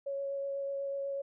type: tone with vibrato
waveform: sine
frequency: 554.4 Hz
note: C#5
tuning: in tune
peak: -33 dBFS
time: 0.06-1.22 s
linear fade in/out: 10 ms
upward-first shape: sine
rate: 8.1 Hz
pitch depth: 9 cents each way
effects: none